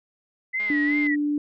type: tone with vibrato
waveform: sine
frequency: 2002 Hz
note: B6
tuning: 23 cents sharp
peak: -23 dBFS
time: 0.53-1.16 s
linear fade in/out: 20 ms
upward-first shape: sine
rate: 2.7 Hz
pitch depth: 93 cents each way
type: click train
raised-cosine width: 0.3 ms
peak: -27 dBFS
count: 99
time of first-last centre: 0.6-1.069 s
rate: 209 Hz
type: tone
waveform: sine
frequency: 293.7 Hz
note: D4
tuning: in tune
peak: -21 dBFS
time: 0.7-1.38 s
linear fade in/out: 2 ms
effects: none